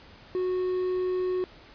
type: tone with quantisation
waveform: triangle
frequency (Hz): 367.1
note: F#4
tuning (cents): -14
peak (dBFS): -23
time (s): 0.35-1.44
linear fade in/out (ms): 0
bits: 8
effects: pink hiss -51 dBFS RMS until 1.74 s + resampled to 11025 Hz